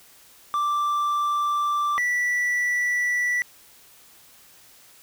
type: tone pair in turn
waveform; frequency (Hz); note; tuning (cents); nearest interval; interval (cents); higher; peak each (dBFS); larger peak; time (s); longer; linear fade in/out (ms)
triangle; 1174.7 / 1959.7; D6 / B6; 0 / -14; major sixth; 886; second; -19; neither; 0.54-1.98 / 1.98-3.42; neither; 0
effects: white hiss -52 dBFS RMS until 5.02 s